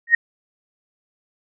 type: tone with exponential growth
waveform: sine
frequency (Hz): 1864.7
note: A#6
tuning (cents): 0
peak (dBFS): -5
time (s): 0.07-0.15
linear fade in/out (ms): 5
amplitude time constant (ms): 16
effects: none